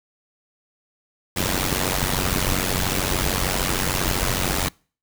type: noise with amplitude modulation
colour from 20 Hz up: pink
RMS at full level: -19 dBFS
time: 1.36-4.69 s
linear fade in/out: 10 ms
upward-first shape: sine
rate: 93.1 Hz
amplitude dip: 85%
effects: noise-tail reverb RT60 0.4 s tail -26 dB re dry

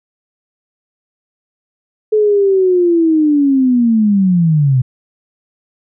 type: linear sweep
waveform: sine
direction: down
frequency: 433 to 123.47 Hz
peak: -8 dBFS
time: 2.12-4.82 s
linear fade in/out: 10 ms
effects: none

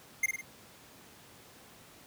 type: tone with echo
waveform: square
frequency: 2107 Hz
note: C7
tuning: 12 cents sharp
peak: -25 dBFS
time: 0.23-0.26 s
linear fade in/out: 5 ms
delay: 51 ms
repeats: 3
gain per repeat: -5 dB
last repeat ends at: 0.413 s
effects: pink hiss -55 dBFS RMS until 2.06 s + high-pass 100 Hz 12 dB/octave

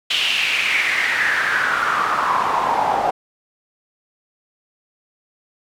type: noise with band-pass filter sweep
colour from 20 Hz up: pink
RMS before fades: -19 dBFS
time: 0.1-3.11 s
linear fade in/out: 10 ms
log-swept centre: 3100 to 750 Hz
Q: 5
effects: none

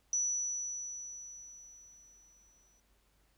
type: tone with exponential decay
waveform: sine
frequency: 5920 Hz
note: F#8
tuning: in tune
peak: -28 dBFS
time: 0.13-2.8 s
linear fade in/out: 1 ms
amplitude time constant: 580 ms
effects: added 50 Hz sine -70 dBFS peak until 3.37 s + pink hiss -73 dBFS RMS until 3.37 s

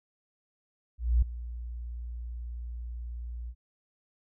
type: tone with ADSR envelope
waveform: sine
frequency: 59.2 Hz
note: A#1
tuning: 27 cents sharp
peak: -18 dBFS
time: 0.98-3.55 s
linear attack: 240 ms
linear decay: 8 ms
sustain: -17 dB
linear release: 62 ms
effects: none

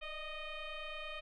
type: tone with frequency modulation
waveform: sine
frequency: 1244.5 Hz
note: D#6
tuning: in tune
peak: -40 dBFS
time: 0.01-1.21 s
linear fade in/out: 20 ms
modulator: 615 Hz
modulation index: 3.2
effects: tanh soft clip ceiling -36 dBFS

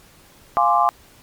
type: chord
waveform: sine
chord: D half-diminished seventh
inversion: first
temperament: equal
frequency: 698.5 / 830.6 / 1046.5 / 1174.7 Hz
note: F5 / Ab5 / C6 / D6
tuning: 0 / 0 / 0 / 0 cents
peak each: -19 dBFS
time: 0.57-0.89 s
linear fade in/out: 0 ms
effects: pink hiss -50 dBFS RMS until 1.22 s + MP3 96 kbps

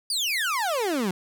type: exponential sweep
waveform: 30% pulse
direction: down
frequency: 4903 to 174.61 Hz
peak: -21 dBFS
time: 0.1-1.11 s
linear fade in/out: 2 ms
effects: none

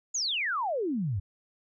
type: exponential sweep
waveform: sine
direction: down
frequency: 7090 to 87.31 Hz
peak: -27 dBFS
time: 0.14-1.2 s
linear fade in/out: 10 ms
effects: none

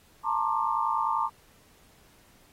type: tone cluster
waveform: sine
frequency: 883 / 933 / 1073 / 1186 Hz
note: A5 / A#5 / C6 / D6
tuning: +6 / +1 / +43 / +17 cents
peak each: -30 dBFS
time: 0.23-1.3 s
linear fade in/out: 50 ms
effects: pink hiss -60 dBFS RMS until 2.52 s + AAC 48 kbps

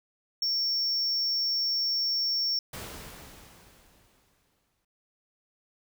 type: tone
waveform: triangle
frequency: 5470 Hz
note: F8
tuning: 37 cents flat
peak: -24 dBFS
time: 0.42-2.59 s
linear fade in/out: 2 ms
type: noise with exponential decay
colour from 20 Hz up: pink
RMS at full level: -38 dBFS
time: 2.73-4.85 s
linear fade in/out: 5 ms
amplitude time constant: 460 ms
effects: none

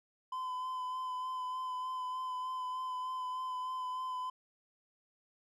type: tone with vibrato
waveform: triangle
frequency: 1017 Hz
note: C6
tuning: 50 cents flat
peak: -34 dBFS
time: 0.32-4.3 s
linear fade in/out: 5 ms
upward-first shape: sine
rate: 3.3 Hz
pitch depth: 17 cents each way
effects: none

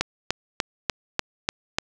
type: click train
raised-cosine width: 0.2 ms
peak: -4 dBFS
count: 7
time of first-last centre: 0.01-1.785 s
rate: 3.38 Hz
effects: none

